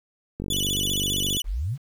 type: click train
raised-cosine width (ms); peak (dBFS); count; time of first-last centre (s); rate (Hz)
3; -18; 48; 0.4-1.369; 48.5
type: tone with vibrato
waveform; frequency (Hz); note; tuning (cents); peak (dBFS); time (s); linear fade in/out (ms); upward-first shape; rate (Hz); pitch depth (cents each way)
sawtooth; 3199; G7; +34; -21; 0.5-1.42; 5; square; 15; 130
type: exponential sweep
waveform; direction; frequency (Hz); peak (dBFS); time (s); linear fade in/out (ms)
sine; up; 34.18 to 155.56; -24; 1.44-1.78; 50
effects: 9-bit